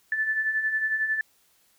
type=beating tone pair; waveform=sine; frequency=1743 / 1754 Hz; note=A6 / A6; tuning=-17 / -6 cents; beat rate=11 Hz; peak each=-32 / -24 dBFS; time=0.12-1.21 s; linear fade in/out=2 ms; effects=white hiss -64 dBFS RMS until 1.78 s